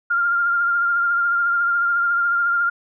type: tone with vibrato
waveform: sine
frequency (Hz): 1396.9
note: F6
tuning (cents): 0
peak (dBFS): -16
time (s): 0.1-2.7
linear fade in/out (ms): 10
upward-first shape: triangle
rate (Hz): 14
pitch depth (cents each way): 30
effects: none